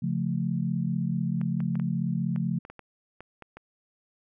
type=chord; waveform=sine; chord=Db augmented; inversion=none; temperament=equal with one note detuned; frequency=138.59 / 174.61 / 219.1 Hz; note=Db3 / F3 / A3; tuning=0 / 0 / -7 cents; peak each=-30 / -28 / -31 dBFS; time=0.02-2.59 s; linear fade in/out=10 ms
type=clicks; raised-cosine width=0.5 ms; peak=-28 dBFS; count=11; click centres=1.414 / 1.604 / 1.755 / 1.798 / 2.361 / 2.651 / 2.7 / 2.793 / 3.206 / 3.423 / 3.57 s
effects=none